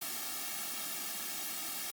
white noise with comb filter, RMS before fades -39 dBFS, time 0.01-1.91 s, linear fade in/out 10 ms, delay 2 ms, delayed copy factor -1, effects high-pass 200 Hz 12 dB/octave + Opus 48 kbps

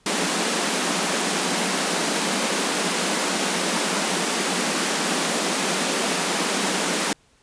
pink high-pass noise, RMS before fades -23 dBFS, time 0.06-7.13 s, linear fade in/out 2 ms, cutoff 170 Hz, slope 96 dB/octave, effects pink hiss -59 dBFS RMS until 7.42 s + resampled to 22050 Hz

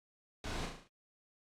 pink noise with echo, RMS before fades -42 dBFS, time 0.44-0.66 s, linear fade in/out 2 ms, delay 36 ms, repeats 6, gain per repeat -4 dB, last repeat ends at 0.876 s, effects low-pass 6000 Hz 12 dB/octave + AAC 48 kbps

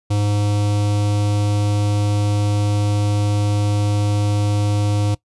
square tone with notch filter, 103.3 Hz, G#2, 9 cents flat, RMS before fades -18 dBFS, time 0.1-5.15 s, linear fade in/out 10 ms, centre 1700 Hz, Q 1.2, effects noise-tail reverb RT60 0.1 s tail -20 dB re dry + resampled to 24000 Hz

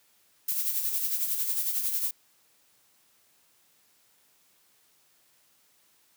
violet noise with tremolo, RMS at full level -27 dBFS, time 0.48-2.11 s, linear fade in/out 5 ms, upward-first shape sine, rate 11 Hz, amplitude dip 50%, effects white hiss -65 dBFS RMS until 6.16 s + high-pass 80 Hz 12 dB/octave

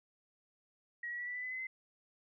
sine tone with pitch steps, 1904 / 1925 / 1946.3 / 1967.7 / 1989.4 / 2011 / 2034 / 2056 Hz, A#6 / B6 / B6 / B6 / B6 / B6 / C7 / C7, +36 / -45 / -26 / -7 / +12 / +31 / -50 / -31 cents, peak -38 dBFS, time 1.03-1.67 s, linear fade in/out 5 ms, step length 80 ms, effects none

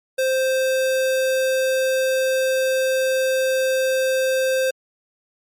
square tone, 523.3 Hz, C5, in tune, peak -18 dBFS, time 0.18-4.71 s, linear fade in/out 10 ms, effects MP3 64 kbps

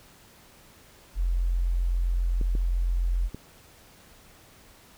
sine tone, 43.71 Hz, F1, 2 cents sharp, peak -22 dBFS, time 1.15-3.3 s, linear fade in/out 50 ms
clicks, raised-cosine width 3 ms, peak -23 dBFS, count 3, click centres 2.413 / 2.552 / 3.346 s
effects pink hiss -54 dBFS RMS until 4.97 s

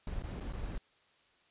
brown noise with dropouts, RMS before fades -39 dBFS, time 0.07-0.78 s, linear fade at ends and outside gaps 2 ms, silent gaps 0.224-0.236 / 0.401-0.406 / 0.525-0.534 s, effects white hiss -68 dBFS RMS until 1.5 s + resampled to 8000 Hz

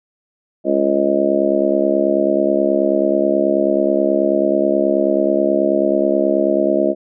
harmonic tone, 69.3 Hz, C#2, in tune, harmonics 3 / 4 / 5 / 6 / 7 / 8 / 9, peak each -23 / -21 / -18 / -28 / -25 / -22 / -17 dBFS, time 0.64-6.95 s, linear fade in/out 50 ms, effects none

